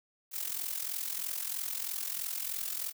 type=noise with amplitude modulation; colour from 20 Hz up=blue; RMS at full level=-33 dBFS; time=0.31-2.93 s; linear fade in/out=50 ms; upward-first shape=sine; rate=43.1 Hz; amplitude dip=75%; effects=none